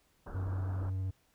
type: low-pass noise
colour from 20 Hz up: pink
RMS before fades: -46 dBFS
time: 0.26-0.9 s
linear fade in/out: 5 ms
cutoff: 1600 Hz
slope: 96 dB/octave
type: tone with vibrato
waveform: triangle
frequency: 94.6 Hz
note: F#2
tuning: 39 cents sharp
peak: -30 dBFS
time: 0.34-1.11 s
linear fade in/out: 10 ms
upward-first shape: triangle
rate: 17 Hz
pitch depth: 19 cents each way
effects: pink hiss -71 dBFS RMS until 1.34 s